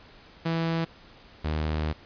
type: tone pair in turn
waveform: sawtooth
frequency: 164.81 / 77.29 Hz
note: E3 / D#2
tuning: 0 / -11 cents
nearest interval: octave + minor second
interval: 1311 cents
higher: first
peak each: -21 / -22 dBFS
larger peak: first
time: 0.45-0.85 / 1.44-1.93 s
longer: second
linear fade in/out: 10 ms
effects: pink hiss -52 dBFS RMS until 2.05 s + resampled to 11025 Hz